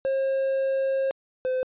triangle tone pair in turn, 537 / 513.8 Hz, C5 / C5, +45 / -32 cents, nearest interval minor second, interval 77 cents, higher first, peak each -20 / -21 dBFS, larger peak first, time 0.05-1.11 / 1.45-1.63 s, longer first, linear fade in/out 0 ms, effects resampled to 8000 Hz

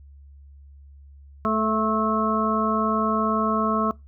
harmonic tone with a mistuned harmonic, 217.7 Hz, A3, 18 cents flat, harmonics 1 / 2 / 3 / 5 / 6, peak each -24 / -29 / -28 / -25 / -27 dBFS, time 1.45-3.91 s, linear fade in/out 0 ms, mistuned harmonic 3, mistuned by +26 cents, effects noise-tail reverb RT60 0.2 s tail -22 dB re dry + added 70 Hz sine -44 dBFS peak until 4.07 s

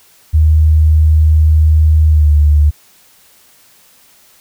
sine tone with pitch glide, 77.8 to 74.24 Hz, D#2 to D2, 0 to +19 cents, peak -5 dBFS, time 0.33-2.71 s, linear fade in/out 20 ms, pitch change -81 cents, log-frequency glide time 2.09-2.31 s, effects white hiss -47 dBFS RMS until 4.4 s

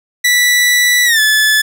sawtooth tone with pitch glide, 1964 to 1729.6 Hz, B6 to A6, -10 to -30 cents, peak -5 dBFS, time 0.24-1.62 s, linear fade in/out 10 ms, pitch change -220 cents, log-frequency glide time 1.05-1.2 s, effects none

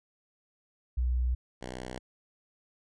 sine / 5% pulse tone pair in turn, 61.74 / 62.75 Hz, B1 / B1, 0 / +28 cents, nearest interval unison, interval 28 cents, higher second, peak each -25 / -27 dBFS, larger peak first, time 0.97-1.35 / 1.61-1.99 s, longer neither, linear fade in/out 10 ms, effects resampled to 22050 Hz

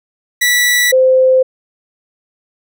sawtooth / sine tone pair in turn, 1957 / 518.3 Hz, B6 / C5, -16 / -16 cents, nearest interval octave + major seventh, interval 2300 cents, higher first, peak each -6 dBFS, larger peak neither, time 0.41-0.92 / 0.92-1.43 s, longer neither, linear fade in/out 10 ms, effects none

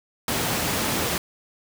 pink high-pass noise, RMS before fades -25 dBFS, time 0.28-1.18 s, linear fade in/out 2 ms, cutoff 100 Hz, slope 12 dB/octave, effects none

